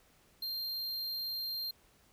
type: tone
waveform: square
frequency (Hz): 4186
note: C8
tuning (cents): 0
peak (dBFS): -36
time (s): 0.42-1.71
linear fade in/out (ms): 5
effects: pink hiss -66 dBFS RMS until 2.12 s